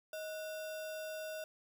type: tone with sample-and-hold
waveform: sine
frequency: 628 Hz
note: D#5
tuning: 16 cents sharp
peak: -40 dBFS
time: 0.13-1.44 s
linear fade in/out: 2 ms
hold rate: 2100 Hz
effects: none